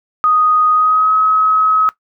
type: tone with pitch glide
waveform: sine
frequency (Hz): 1244.5 to 1277.3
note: D#6 to D#6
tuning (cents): 0 to +45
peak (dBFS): -9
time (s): 0.24-1.89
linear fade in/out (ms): 0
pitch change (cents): +45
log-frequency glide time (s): 0.73-1.13
effects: noise-tail reverb RT60 0.1 s tail -17 dB re dry